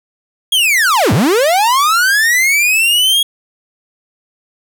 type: linear two-way sweep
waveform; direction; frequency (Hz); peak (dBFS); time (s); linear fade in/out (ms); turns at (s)
45% pulse; down then up; 3322 to 90.7 to 3322; -9; 0.52-3.23; 5; 1.13
effects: none